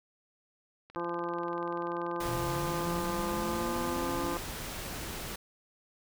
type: click train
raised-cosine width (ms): 0.3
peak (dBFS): -35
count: 47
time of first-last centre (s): 0.9-3.133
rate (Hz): 20.6
type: harmonic tone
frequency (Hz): 172.2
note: F3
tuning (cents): -24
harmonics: 1 / 2 / 3 / 4 / 5 / 6 / 7 / 9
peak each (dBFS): -45 / -36 / -39 / -47 / -40 / -40 / -40 / -48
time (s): 0.96-4.37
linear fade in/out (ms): 0
type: noise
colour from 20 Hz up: pink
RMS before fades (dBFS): -39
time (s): 2.2-5.36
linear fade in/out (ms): 5
type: linear sweep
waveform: sine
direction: up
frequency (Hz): 120 to 288.3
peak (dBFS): -37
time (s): 2.28-4.35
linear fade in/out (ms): 5
effects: none